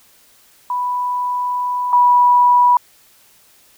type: tone pair in turn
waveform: sine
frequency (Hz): 987.8 / 978.7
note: B5 / B5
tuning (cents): 0 / -16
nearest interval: unison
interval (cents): 16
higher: first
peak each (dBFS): -17 / -8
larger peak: second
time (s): 0.7-1.93 / 1.93-2.77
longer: first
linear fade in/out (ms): 2
effects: white hiss -51 dBFS RMS until 3.77 s